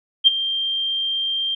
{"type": "tone with ADSR envelope", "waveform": "sine", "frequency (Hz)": 3174, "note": "G7", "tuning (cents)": 21, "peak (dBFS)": -6, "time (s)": [0.24, 1.55], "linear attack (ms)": 31, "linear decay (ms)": 20, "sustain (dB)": -14, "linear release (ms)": 7, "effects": []}